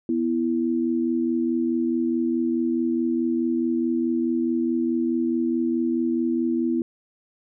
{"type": "tone pair together", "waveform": "sine", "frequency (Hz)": [246.8, 331.5], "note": ["B3", "E4"], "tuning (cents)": [-1, 10], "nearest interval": "perfect fourth", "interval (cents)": 511, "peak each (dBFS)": -23, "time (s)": [0.09, 6.82], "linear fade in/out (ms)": 2, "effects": []}